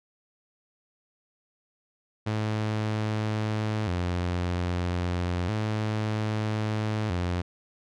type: tone with vibrato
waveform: sawtooth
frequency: 97.7 Hz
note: G2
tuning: 5 cents flat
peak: -22 dBFS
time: 2.26-7.42 s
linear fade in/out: 10 ms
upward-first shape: square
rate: 0.31 Hz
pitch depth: 170 cents each way
effects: low-pass 5000 Hz 12 dB/octave